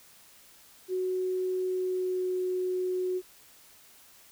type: tone with pitch glide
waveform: sine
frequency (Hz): 370 to 367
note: F#4 to F#4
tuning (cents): 0 to -14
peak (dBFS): -27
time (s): 0.88-3.22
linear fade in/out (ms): 50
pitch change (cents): -14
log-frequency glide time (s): 1.64-2.41
effects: white hiss -56 dBFS RMS until 4.31 s